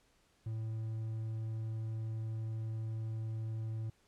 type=tone; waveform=triangle; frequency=111 Hz; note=A2; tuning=16 cents sharp; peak=-34 dBFS; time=0.46-3.9 s; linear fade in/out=5 ms; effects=pink hiss -71 dBFS RMS until 4.07 s + low-pass 10000 Hz 12 dB/octave